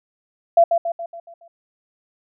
sine tone with echo, 678 Hz, E5, 49 cents sharp, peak -8 dBFS, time 0.57-0.64 s, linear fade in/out 5 ms, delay 140 ms, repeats 6, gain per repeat -6 dB, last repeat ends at 1.48 s, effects none

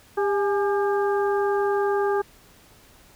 harmonic tone with a mistuned harmonic, 400.5 Hz, G4, 37 cents sharp, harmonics 1 / 2 / 3 / 4, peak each -21 / -27 / -31 / -33 dBFS, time 0.17-2.22 s, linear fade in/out 10 ms, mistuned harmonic 2, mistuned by +65 cents, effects pink hiss -53 dBFS RMS until 3.15 s

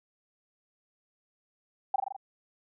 sine tone with echo, 784 Hz, G5, in tune, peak -21 dBFS, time 1.94-1.96 s, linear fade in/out 5 ms, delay 41 ms, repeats 5, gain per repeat -3 dB, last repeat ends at 2.165 s, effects none

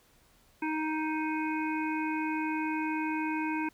harmonic tone, 312.2 Hz, D#4, 6 cents sharp, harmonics 1 / 3 / 5 / 7 / 8, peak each -31 / -35 / -40 / -42 / -40 dBFS, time 0.62-3.69 s, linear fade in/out 5 ms, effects pink hiss -64 dBFS RMS until 3.73 s

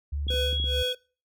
sine tone with vibrato, 70.7 Hz, C#2, 35 cents sharp, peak -27 dBFS, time 0.12-0.83 s, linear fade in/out 10 ms, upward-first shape sine, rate 3 Hz, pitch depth 43 cents each way
clicks, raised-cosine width 3 ms, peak -28 dBFS, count 6, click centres 0.268 / 0.305 / 0.339 / 0.529 / 0.6 / 0.642 s
sine tone, 3322 Hz, G#7, in tune, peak -27 dBFS, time 0.28-0.93 s, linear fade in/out 5 ms
square tone with tremolo, 501 Hz, B4, 25 cents sharp, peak -28 dBFS, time 0.3-0.95 s, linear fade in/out 5 ms, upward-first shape sine, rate 2.4 Hz, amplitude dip 100%
effects noise-tail reverb RT60 0.4 s tail -24 dB re dry

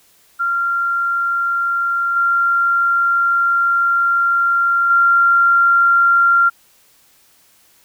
sine tone with level steps, 1383 Hz, F6, 17 cents flat, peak -15 / -12 / -9 dBFS, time 0.39-6.5 s, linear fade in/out 20 ms, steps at 2.16 / 4.9 s, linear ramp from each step 5 ms, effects white hiss -53 dBFS RMS until 7.84 s

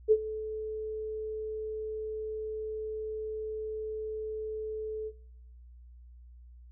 sine tone with ADSR envelope, 433.8 Hz, A4, 25 cents flat, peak -16 dBFS, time 0.08-5.12 s, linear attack 35 ms, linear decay 52 ms, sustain -18 dB, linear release 50 ms, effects noise-tail reverb RT60 1.0 s tail -23 dB re dry + added 60 Hz sine -49 dBFS peak until 6.71 s

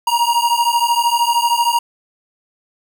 square beating tone pair, 938 / 951 Hz, A#5 / A#5, +11 / +34 cents, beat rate 13 Hz, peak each -17 dBFS, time 0.07-1.79 s, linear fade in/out 5 ms, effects none

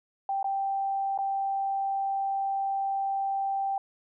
sine tone with dropouts, 784 Hz, G5, in tune, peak -26 dBFS, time 0.29-3.78 s, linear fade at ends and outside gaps 2 ms, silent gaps 0.429-0.443 / 1.177-1.187 s, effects none

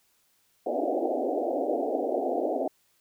white band-pass noise, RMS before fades -28 dBFS, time 0.66-2.68 s, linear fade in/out 5 ms, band 250 to 760 Hz, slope 96 dB/octave, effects white hiss -68 dBFS RMS until 3 s

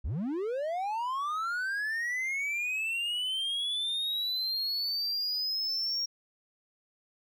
triangle linear sweep, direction up, 45.19 to 5600 Hz, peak -28 dBFS, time 0.04-6.06 s, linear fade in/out 10 ms, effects none

